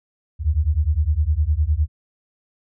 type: beating tone pair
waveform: sine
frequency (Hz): 71.5 / 81.3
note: D2 / E2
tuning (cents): -46 / -23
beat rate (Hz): 9.8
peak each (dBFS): -19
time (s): 0.39-1.88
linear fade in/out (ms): 50
effects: none